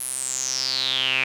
sawtooth tone with band-pass filter sweep, 130.81 Hz, C3, in tune, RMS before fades -25 dBFS, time 0-1.24 s, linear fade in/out 5 ms, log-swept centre 11000 to 2400 Hz, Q 8.7, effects none

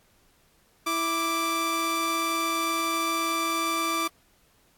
sawtooth tone pair together, 329.6 / 1174.7 Hz, E4 / D6, 0 / 0 cents, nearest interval octave + minor seventh, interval 2200 cents, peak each -27 / -22 dBFS, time 0.86-4.08 s, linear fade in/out 10 ms, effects pink hiss -63 dBFS RMS until 4.77 s + AAC 64 kbps

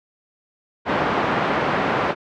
white band-pass noise, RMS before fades -21 dBFS, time 0.85-2.15 s, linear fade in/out 50 ms, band 120 to 1200 Hz, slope 12 dB/octave, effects low-pass 4000 Hz 12 dB/octave

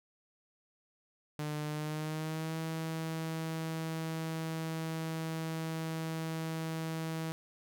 sawtooth tone with pitch glide, 150.5 to 161.3 Hz, D3 to E3, +43 to -37 cents, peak -31 dBFS, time 1.39-7.32 s, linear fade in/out 0 ms, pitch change +120 cents, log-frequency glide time 1.67-2.57 s, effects none

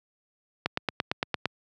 click train, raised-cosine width 0.3 ms, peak -9 dBFS, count 8, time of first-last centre 0.66-1.456 s, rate 8.79 Hz, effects high-pass 100 Hz 12 dB/octave

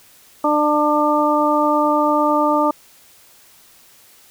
harmonic tone, 298.5 Hz, D4, 28 cents sharp, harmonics 1 / 2 / 3 / 4, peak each -19 / -19 / -19 / -19 dBFS, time 0.44-2.71 s, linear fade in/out 5 ms, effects white hiss -49 dBFS RMS until 4.3 s

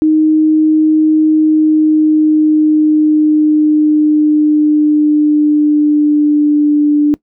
sine tone with pitch glide, 311.1 to 295.2 Hz, D#4 to D4, 0 to +9 cents, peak -6 dBFS, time 0.02-7.14 s, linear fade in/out 0 ms, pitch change -91 cents, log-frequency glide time 1.3-6.98 s, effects noise-tail reverb RT60 0.1 s tail -21 dB re dry

